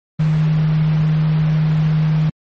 sine tone in noise, 155.56 Hz, D#3, in tune, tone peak -12 dBFS, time 0.19-2.3 s, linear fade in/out 10 ms, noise pink, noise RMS -30 dBFS, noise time 0.19-2.3 s, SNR +15 dB, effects low-pass 3000 Hz 12 dB/octave + MP3 32 kbps

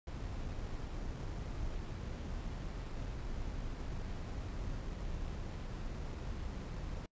brown noise with sample-and-hold, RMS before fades -41 dBFS, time 0.07-7.06 s, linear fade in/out 2 ms, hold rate 6300 Hz, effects noise-tail reverb RT60 0.1 s tail -25 dB re dry + resampled to 16000 Hz

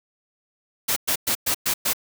white noise bursts, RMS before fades -22 dBFS, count 6, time 0.88-1.934 s, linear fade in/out 10 ms, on 84 ms, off 110 ms, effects none

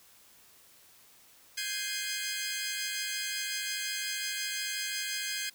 15% pulse chord, Ab major seventh, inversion third, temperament equal, 1568 / 1661.2 / 2093 / 2489 Hz, G6 / Ab6 / C7 / Eb7, 0 / 0 / 0 / 0 cents, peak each -32 dBFS, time 1.57-5.5 s, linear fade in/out 10 ms, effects white hiss -59 dBFS RMS until 5.54 s

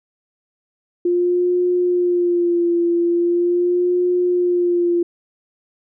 sine tone with vibrato, 350.2 Hz, F4, 5 cents sharp, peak -14 dBFS, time 1.05-5.03 s, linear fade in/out 5 ms, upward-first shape sine, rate 0.41 Hz, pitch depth 37 cents each way, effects none

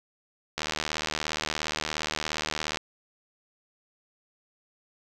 click train, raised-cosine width 0.2 ms, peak -11 dBFS, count 170, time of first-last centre 0.58-2.772 s, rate 77.1 Hz, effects none

